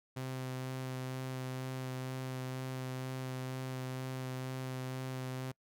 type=tone with vibrato; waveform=sawtooth; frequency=129.7 Hz; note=C3; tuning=15 cents flat; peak=-34 dBFS; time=0.16-5.52 s; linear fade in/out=10 ms; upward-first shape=sine; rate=2.1 Hz; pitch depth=10 cents each way; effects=noise-tail reverb RT60 0.1 s tail -25 dB re dry